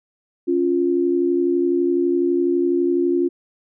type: tone pair together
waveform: sine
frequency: 277.9 / 349.9 Hz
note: C#4 / F4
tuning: +4 / +3 cents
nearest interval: major third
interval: 399 cents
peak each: -21 / -17 dBFS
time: 0.47-3.29 s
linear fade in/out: 20 ms
effects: none